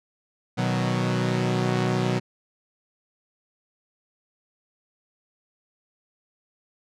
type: chord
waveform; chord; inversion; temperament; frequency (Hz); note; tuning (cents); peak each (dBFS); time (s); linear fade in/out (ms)
sawtooth; B major; none; equal; 123.47 / 155.56 / 185; B2 / D#3 / F#3; 0 / 0 / 0; -21 / -26 / -22; 0.57-2.2; 20
effects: low-pass 6000 Hz 12 dB/octave